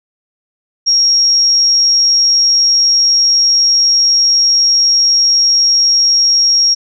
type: tone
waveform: sine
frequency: 5588 Hz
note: F8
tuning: in tune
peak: -7 dBFS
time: 0.86-6.75 s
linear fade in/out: 20 ms
effects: none